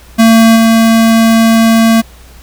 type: tone with level steps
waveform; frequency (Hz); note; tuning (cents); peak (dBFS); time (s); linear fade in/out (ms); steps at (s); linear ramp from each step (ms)
square; 226.1; A3; +47; -3 / -5; 0.18-2.02; 20; 0.55; 20
effects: added 60 Hz sine -35 dBFS peak until 2.42 s + pink hiss -40 dBFS RMS until 2.42 s